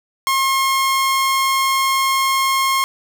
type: tone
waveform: sawtooth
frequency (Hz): 1074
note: C6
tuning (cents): +45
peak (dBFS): -11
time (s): 0.27-2.84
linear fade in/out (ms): 0
effects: none